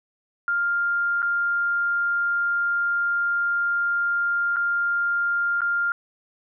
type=tone with dropouts; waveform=sine; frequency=1400 Hz; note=F6; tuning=4 cents sharp; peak=-20 dBFS; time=0.48-5.92 s; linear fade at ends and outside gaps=1 ms; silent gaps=1.22-1.227 / 4.561-4.567 / 5.607-5.617 s; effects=none